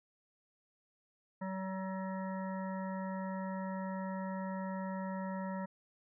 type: harmonic tone with a mistuned harmonic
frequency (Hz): 189.9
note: F#3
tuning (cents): +45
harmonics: 1 / 3 / 5 / 7 / 9 / 10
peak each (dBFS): -38 / -44 / -44 / -52 / -56 / -53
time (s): 1.41-5.66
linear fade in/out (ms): 10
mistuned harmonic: 10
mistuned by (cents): -17
effects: none